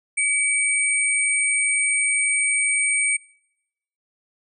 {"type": "tone pair together", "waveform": "sine", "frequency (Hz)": [2277, 8605], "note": ["C#7", "C9"], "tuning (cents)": [46, 48], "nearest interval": "octave + major seventh", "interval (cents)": 2302, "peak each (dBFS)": -21, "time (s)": [0.17, 3.17], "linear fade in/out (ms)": 10, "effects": ["noise-tail reverb RT60 0.9 s tail -26 dB re dry"]}